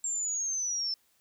sine linear sweep, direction down, 7459 to 5274 Hz, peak -29 dBFS, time 0.04-0.94 s, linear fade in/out 2 ms, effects white hiss -69 dBFS RMS until 1.2 s

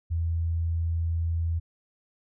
sine tone, 83.1 Hz, E2, 15 cents sharp, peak -24 dBFS, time 0.1-1.6 s, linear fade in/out 20 ms, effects none

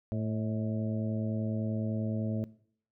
harmonic tone with a mistuned harmonic, 110 Hz, A2, in tune, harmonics 1 / 2 / 3 / 4 / 5 / 6, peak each -32 / -34 / -43 / -46 / -43 / -44 dBFS, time 0.12-2.44 s, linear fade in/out 0 ms, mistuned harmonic 6, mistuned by -44 cents, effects noise-tail reverb RT60 0.6 s tail -20 dB re dry

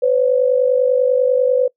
sine tone pair together, 504.3 / 554.4 Hz, B4 / C#5, +36 / 0 cents, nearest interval major second, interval 164 cents, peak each -13 / -17 dBFS, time 0.02-1.68 s, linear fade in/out 10 ms, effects noise-tail reverb RT60 0.1 s tail -22 dB re dry

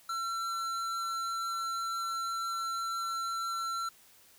sine tone with hard clipping, 1351 Hz, E6, 42 cents sharp, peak -34 dBFS, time 0.09-3.89 s, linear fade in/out 5 ms, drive 13 dB, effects white hiss -60 dBFS RMS until 4.38 s

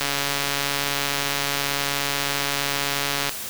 click train, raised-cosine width 0.2 ms, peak -6 dBFS, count 464, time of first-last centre 0.01-3.294 s, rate 141 Hz, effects white hiss -32 dBFS RMS until 3.49 s

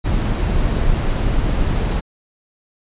brown noise, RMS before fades -17 dBFS, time 0.04-2.01 s, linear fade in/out 20 ms, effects resampled to 8000 Hz

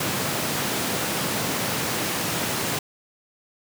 pink high-pass noise, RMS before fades -26 dBFS, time 0-2.79 s, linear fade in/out 5 ms, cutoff 110 Hz, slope 24 dB/octave, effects none

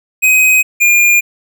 square tone pair in turn, 2518 / 2413 Hz, D#7 / D7, +20 / +46 cents, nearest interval minor second, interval 74 cents, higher first, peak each -7 / -7 dBFS, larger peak neither, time 0.22-0.63 / 0.8-1.21 s, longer neither, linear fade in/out 20 ms, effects none

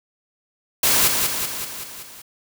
white noise with echo, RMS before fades -17 dBFS, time 0.83-1.08 s, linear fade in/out 5 ms, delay 190 ms, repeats 6, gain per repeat -4 dB, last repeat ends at 2.22 s, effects none

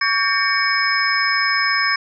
sine tone cluster, 1128 / 1596 / 1820 / 2243 / 5150 Hz, C#6 / G6 / A#6 / C#7 / E8, +30 / +31 / -42 / +20 / -41 cents, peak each -22 dBFS, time 0.01-1.96 s, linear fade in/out 5 ms, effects none

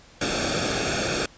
pink noise with comb filter, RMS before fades -25 dBFS, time 0.21-1.26 s, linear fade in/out 5 ms, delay 1 ms, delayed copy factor -0.75, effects pink hiss -51 dBFS RMS until 1.37 s + resampled to 16000 Hz

